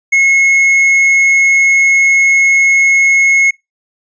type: tone with tanh clipping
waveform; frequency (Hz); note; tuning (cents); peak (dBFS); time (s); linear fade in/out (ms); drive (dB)
triangle; 2174; C#7; -34; -7; 0.12-3.51; 10; 9
effects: noise-tail reverb RT60 0.2 s tail -24 dB re dry + resampled to 16000 Hz